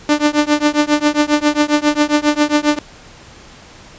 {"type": "tone with tremolo", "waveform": "sawtooth", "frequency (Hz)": 297.2, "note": "D4", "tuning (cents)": 21, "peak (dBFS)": -4, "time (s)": [0.09, 2.79], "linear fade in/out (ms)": 2, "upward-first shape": "triangle", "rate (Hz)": 7.4, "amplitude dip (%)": 100, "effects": ["pink hiss -40 dBFS RMS until 3.98 s", "resampled to 16000 Hz"]}